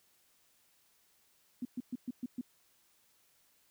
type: tone bursts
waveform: sine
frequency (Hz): 246.9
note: B3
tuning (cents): 0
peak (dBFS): -34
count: 6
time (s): 1.62-2.412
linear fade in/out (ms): 5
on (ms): 32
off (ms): 120
effects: white hiss -70 dBFS RMS until 3.7 s